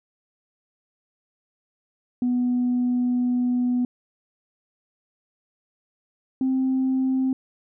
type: tone pair in turn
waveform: sine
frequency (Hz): 246.9 / 261.9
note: B3 / C4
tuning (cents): 0 / +2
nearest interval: minor second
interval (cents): 102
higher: second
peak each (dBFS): -18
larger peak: neither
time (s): 2.22-3.85 / 6.41-7.33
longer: first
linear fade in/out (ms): 2
effects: tanh soft clip ceiling -16 dBFS